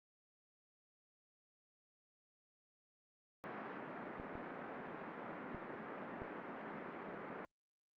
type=band-pass noise; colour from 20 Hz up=pink; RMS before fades=-48 dBFS; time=3.44-7.45 s; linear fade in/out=0 ms; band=190 to 1900 Hz; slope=24 dB/octave
type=clicks; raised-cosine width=2 ms; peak=-32 dBFS; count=4; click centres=4.199 / 4.354 / 5.547 / 6.219 s
effects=Opus 48 kbps